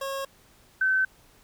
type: tone pair in turn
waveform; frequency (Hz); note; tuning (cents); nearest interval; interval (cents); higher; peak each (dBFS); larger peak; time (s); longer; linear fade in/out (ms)
25% pulse / sine; 545 / 1532.2; C#5 / G6; -29 / -40; octave + tritone; 1789; second; -26 / -20; second; 0.01-0.25 / 0.81-1.05; neither; 5
effects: pink hiss -58 dBFS RMS until 1.43 s